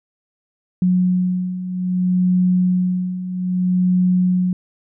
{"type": "beating tone pair", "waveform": "sine", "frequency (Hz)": [181.5, 182.12], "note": ["F#3", "F#3"], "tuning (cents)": [-33, -27], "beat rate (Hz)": 0.62, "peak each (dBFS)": [-21, -16], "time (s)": [0.82, 4.53], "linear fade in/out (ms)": 2, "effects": []}